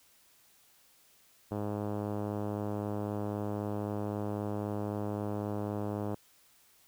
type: tone with low-pass filter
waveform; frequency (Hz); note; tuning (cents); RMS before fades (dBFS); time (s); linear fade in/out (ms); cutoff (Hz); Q
5% pulse; 103.83; G#2; 0; -35; 1.51-6.15; 5; 570; 0.55
effects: white hiss -64 dBFS RMS until 6.87 s